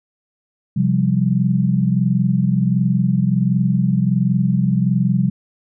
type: chord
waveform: sine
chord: C suspended fourth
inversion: none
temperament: equal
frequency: 130.81 / 174.61 / 196 Hz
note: C3 / F3 / G3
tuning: 0 / 0 / 0 cents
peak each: -18 dBFS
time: 0.76-5.3 s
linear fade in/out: 10 ms
effects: none